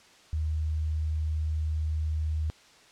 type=tone; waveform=sine; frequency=77.78 Hz; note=D#2; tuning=in tune; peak=-26 dBFS; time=0.33-2.5 s; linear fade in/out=0 ms; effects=white hiss -56 dBFS RMS until 2.91 s + low-pass 6000 Hz 12 dB/octave